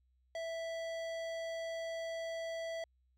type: tone with hard clipping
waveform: sine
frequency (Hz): 659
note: E5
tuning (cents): -1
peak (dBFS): -40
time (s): 0.35-2.84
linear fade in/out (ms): 2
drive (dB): 15
effects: added 63 Hz sine -70 dBFS peak until 3.17 s